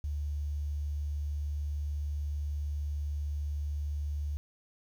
sine tone with quantisation, 73.3 Hz, D2, 3 cents flat, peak -31 dBFS, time 0.04-4.37 s, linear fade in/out 0 ms, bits 10, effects none

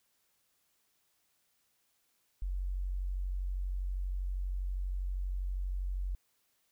sine tone, 46.25 Hz, F#1, in tune, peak -32 dBFS, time 2.42-6.15 s, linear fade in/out 0 ms, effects white hiss -75 dBFS RMS until 6.71 s

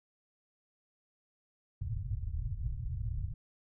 white low-pass noise, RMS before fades -36 dBFS, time 1.81-3.34 s, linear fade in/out 10 ms, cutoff 120 Hz, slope 48 dB/octave, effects none

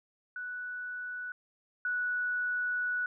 sine tone pair in turn, 1480 / 1473.8 Hz, F#6 / F#6, 0 / -7 cents, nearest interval unison, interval 7 cents, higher first, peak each -36 / -29 dBFS, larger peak second, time 0.36-1.32 / 1.85-3.06 s, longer second, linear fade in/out 2 ms, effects none

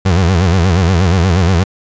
30% pulse tone with vibrato, 89.2 Hz, F2, 37 cents sharp, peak -6 dBFS, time 0.05-1.64 s, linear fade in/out 10 ms, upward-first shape sine, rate 8.4 Hz, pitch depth 150 cents each way, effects resampled to 16000 Hz

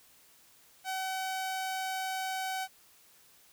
sawtooth tone, 758 Hz, F#5, 42 cents sharp, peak -29 dBFS, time 0.84-2.68 s, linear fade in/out 50 ms, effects white hiss -61 dBFS RMS until 3.52 s

